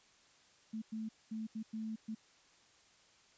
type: tone bursts at uneven times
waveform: sine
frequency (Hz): 220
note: A3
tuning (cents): 0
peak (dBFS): -38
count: 6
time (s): 0.73-0.82 / 0.92-1.09 / 1.31-1.47 / 1.55-1.63 / 1.73-1.96 / 2.08-2.15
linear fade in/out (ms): 10
effects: white hiss -66 dBFS RMS until 3.37 s + resampled to 16000 Hz